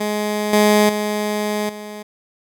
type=tone with level steps; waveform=15% pulse; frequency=210 Hz; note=G#3; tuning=19 cents sharp; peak=-13 / -5 / -13 / -24 dBFS; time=0-2.03 s; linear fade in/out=10 ms; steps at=0.53 / 0.89 / 1.69 s; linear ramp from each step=2 ms; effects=none

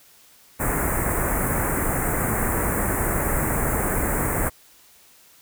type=band-stop noise; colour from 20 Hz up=pink; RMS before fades=-23 dBFS; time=0.59-4.5 s; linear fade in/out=20 ms; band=2100 to 7800 Hz; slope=48 dB/octave; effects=white hiss -53 dBFS RMS until 5.41 s

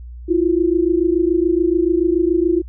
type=tone pair together; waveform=sine; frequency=329.6 / 356.6 Hz; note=E4 / F4; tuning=0 / +36 cents; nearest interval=minor second; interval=136 cents; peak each=-16 dBFS; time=0.28-2.62 s; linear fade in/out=20 ms; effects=added 60 Hz sine -31 dBFS peak until 2.68 s

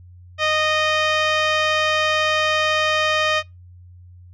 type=tone with low-pass filter; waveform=15% pulse; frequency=618 Hz; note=D#5; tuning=12 cents flat; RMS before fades=-19 dBFS; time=0.38-3.43 s; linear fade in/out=50 ms; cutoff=3900 Hz; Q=4.1; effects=noise-tail reverb RT60 0.2 s tail -24 dB re dry + added 89 Hz sine -41 dBFS peak until 4.33 s

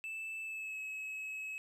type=tone with pitch glide; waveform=triangle; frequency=2637 to 2572 Hz; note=E7 to E7; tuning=0 to -43 cents; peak=-38 dBFS; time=0.04-1.58 s; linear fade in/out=0 ms; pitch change=-43 cents; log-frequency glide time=0.42-0.79 s; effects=none

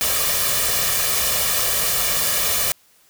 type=noise with comb filter; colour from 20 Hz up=white; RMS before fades=-20 dBFS; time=0.01-2.72 s; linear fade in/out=0 ms; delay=1.7 ms; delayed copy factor=+0.65; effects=white hiss -56 dBFS RMS until 3.09 s

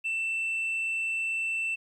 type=tone; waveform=sine; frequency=2671 Hz; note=E7; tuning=22 cents sharp; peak=-25 dBFS; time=0.04-1.76 s; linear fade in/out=20 ms; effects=tanh soft clip ceiling -26 dBFS + 11-bit

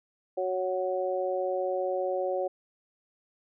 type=harmonic tone; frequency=185 Hz; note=F#3; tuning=in tune; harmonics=2 / 3 / 4; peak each=-32 / -29 / -34 dBFS; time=0.37-2.48 s; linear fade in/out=10 ms; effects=none

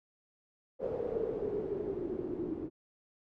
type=noise with low-pass filter sweep; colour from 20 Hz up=white; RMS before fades=-36 dBFS; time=0.79-2.7 s; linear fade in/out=50 ms; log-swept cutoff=500 to 320 Hz; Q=9.7; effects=none

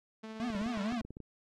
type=tone with tremolo; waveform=sawtooth; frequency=220 Hz; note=A3; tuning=in tune; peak=-37 dBFS; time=0.23-0.93 s; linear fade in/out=10 ms; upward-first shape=triangle; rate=16 Hz; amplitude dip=30%
type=tone with vibrato; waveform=square; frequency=220 Hz; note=A3; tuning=in tune; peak=-34 dBFS; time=0.4-1.01 s; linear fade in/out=0 ms; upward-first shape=triangle; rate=4.2 Hz; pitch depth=240 cents each way
type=clicks; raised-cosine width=3 ms; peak=-32 dBFS; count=11; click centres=0.502 / 0.55 / 0.616 / 0.662 / 0.774 / 0.923 / 1.013 / 1.05 / 1.106 / 1.169 / 1.203 s
effects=low-pass 5000 Hz 12 dB/octave + AAC 48 kbps

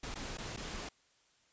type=noise with dropouts; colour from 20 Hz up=pink; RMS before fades=-42 dBFS; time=0.03-0.89 s; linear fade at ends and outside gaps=5 ms; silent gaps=0.144-0.155 / 0.373-0.383 / 0.565-0.572 s; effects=white hiss -70 dBFS RMS until 1.52 s + resampled to 16000 Hz

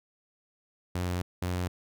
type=tone pair in turn; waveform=sawtooth; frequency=89.4 / 89.92 Hz; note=F2 / F#2; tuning=+41 / -49 cents; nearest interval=unison; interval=10 cents; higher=second; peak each=-25 dBFS; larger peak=neither; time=0.95-1.22 / 1.42-1.68 s; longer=first; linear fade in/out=5 ms; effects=none

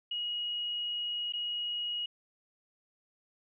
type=tone with dropouts; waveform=sine; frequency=2895 Hz; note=F#7; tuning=38 cents flat; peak=-32 dBFS; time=0.11-2.06 s; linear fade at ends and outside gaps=5 ms; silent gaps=1.324-1.335 s; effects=none

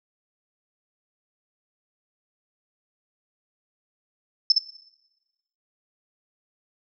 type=tone with echo; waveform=sine; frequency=5274 Hz; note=E8; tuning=in tune; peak=-12 dBFS; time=4.5-4.52 s; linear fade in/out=2 ms; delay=62 ms; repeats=1; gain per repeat=-3 dB; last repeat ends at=4.582 s; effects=noise-tail reverb RT60 1.0 s tail -17 dB re dry

